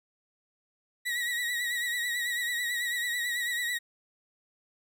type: tone with vibrato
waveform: 35% pulse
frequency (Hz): 1923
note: B6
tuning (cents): -47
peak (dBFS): -27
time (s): 1.05-3.79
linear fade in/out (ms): 20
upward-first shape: triangle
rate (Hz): 9.1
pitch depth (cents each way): 60
effects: none

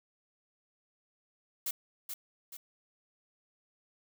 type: noise with echo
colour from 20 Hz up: blue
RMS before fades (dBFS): -34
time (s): 1.66-1.71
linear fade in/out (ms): 5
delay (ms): 430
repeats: 2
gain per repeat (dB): -6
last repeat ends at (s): 2.57
effects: none

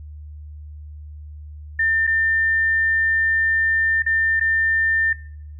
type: tone with dropouts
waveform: sine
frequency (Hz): 1800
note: A6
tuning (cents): +39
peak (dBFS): -16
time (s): 1.79-5.13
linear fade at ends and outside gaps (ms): 5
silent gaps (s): 2.069-2.074 / 4.023-4.062 / 4.398-4.409
effects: noise-tail reverb RT60 0.7 s tail -22 dB re dry + added 75 Hz sine -34 dBFS peak until 5.59 s

